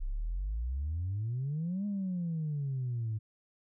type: exponential two-way sweep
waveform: sine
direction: up then down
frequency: 31 to 207.7 to 106.1 Hz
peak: -30 dBFS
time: 0-3.19 s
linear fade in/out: 20 ms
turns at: 1.86 s
effects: tanh soft clip ceiling -28 dBFS